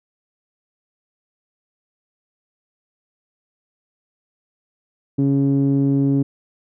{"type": "tone with low-pass filter", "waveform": "sawtooth", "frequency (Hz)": 138.59, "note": "C#3", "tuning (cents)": 0, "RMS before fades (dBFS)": -17, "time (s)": [5.18, 6.23], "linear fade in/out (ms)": 10, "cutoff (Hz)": 310, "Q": 3.7, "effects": []}